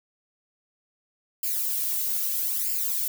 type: noise with flanger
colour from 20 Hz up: violet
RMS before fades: -27 dBFS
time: 1.43-3.08 s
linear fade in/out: 2 ms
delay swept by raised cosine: 0.41 to 2.41 ms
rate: 0.78 Hz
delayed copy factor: +0.95
effects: none